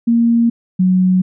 sine tone pair in turn, 233.1 / 184.6 Hz, A#3 / F#3, 0 / -4 cents, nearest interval major third, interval 404 cents, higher first, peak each -9 dBFS, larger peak neither, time 0.07-0.5 / 0.79-1.22 s, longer neither, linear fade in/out 10 ms, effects none

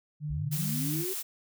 sine tone with pitch glide, 150 to 151.92 Hz, D3 to D#3, +37 to -41 cents, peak -31 dBFS, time 0.2-1.05 s, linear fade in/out 50 ms, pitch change +22 cents, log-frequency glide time 0.6-0.93 s
sine linear sweep, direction up, 50.6 to 390.8 Hz, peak -33 dBFS, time 0.29-1.14 s, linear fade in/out 20 ms
blue noise, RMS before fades -35 dBFS, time 0.51-1.23 s, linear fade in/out 20 ms
effects none

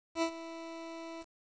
20% pulse tone with ADSR envelope, 329.6 Hz, E4, in tune, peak -22 dBFS, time 0.15-1.25 s, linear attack 71 ms, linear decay 82 ms, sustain -16 dB, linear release 42 ms, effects resampled to 16000 Hz + 9-bit

